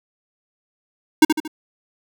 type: tone with echo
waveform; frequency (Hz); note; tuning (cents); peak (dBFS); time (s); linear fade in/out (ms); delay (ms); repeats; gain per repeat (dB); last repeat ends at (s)
square; 311.1; D#4; 0; -7; 1.22-1.25; 5; 76; 3; -7; 1.478
effects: none